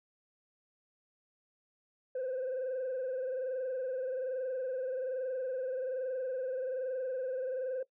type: tone with frequency modulation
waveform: sine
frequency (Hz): 516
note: C5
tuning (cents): -24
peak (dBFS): -31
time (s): 2.15-7.83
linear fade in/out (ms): 5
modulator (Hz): 21.2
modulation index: 0.88
effects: noise-tail reverb RT60 0.1 s tail -20 dB re dry + tanh soft clip ceiling -31 dBFS